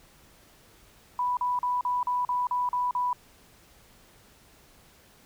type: tone bursts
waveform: sine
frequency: 987.8 Hz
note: B5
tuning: in tune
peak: -24 dBFS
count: 9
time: 1.19-3.13 s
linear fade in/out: 2 ms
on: 180 ms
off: 40 ms
effects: pink hiss -57 dBFS RMS until 5.25 s